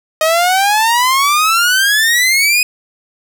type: exponential sweep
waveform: sawtooth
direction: up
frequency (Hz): 621 to 2520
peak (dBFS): -6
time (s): 0.21-2.63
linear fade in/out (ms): 2
effects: none